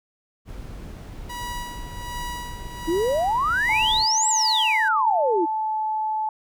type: noise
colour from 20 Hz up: brown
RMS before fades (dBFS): -36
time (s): 0.45-4.07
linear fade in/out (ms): 50
type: tone with tremolo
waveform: sawtooth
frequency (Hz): 970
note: B5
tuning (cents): -31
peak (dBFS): -26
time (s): 1.29-4.89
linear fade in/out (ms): 10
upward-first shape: sine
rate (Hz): 1.3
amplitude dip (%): 70
type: exponential two-way sweep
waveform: sine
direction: up then down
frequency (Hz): 311.1 to 7902 to 311.1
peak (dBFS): -19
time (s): 2.87-5.46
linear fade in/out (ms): 20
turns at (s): 4.28
type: tone with pitch glide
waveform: sine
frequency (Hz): 876 to 866.9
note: A5 to A5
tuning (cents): -8 to -26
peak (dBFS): -22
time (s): 3.69-6.29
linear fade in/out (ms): 2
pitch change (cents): -18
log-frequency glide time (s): 5.38-5.76
effects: none